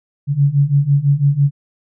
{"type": "beating tone pair", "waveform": "sine", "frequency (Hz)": [138.59, 144.59], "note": ["C#3", "D3"], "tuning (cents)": [0, -27], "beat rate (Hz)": 6, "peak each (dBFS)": [-15, -13], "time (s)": [0.27, 1.51], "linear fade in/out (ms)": 50, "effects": []}